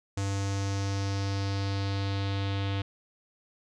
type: tone with low-pass filter sweep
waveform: square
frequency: 98.6 Hz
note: G2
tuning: 11 cents sharp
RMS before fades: -30 dBFS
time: 0.17-2.82 s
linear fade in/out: 5 ms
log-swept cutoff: 7100 to 3400 Hz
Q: 2.8
effects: none